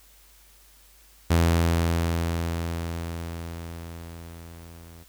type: tone with level ramp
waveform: sawtooth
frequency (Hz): 83.9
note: E2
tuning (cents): +31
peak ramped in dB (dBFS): -13 to -41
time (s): 1.3-5.04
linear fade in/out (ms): 10
effects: added 50 Hz sine -56 dBFS peak until 5.08 s + white hiss -56 dBFS RMS until 5.08 s